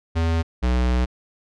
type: tone pair in turn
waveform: square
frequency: 82.41 / 61.74 Hz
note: E2 / B1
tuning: 0 / 0 cents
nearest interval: perfect fourth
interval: 500 cents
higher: first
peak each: -19 / -18 dBFS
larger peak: second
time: 0.15-0.43 / 0.62-1.06 s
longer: second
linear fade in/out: 20 ms
effects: low-pass 5000 Hz 12 dB/octave